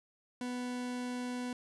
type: tone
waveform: 40% pulse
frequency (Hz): 247.5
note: B3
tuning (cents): +4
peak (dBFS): -35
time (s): 0.41-1.53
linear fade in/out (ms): 2
effects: resampled to 24000 Hz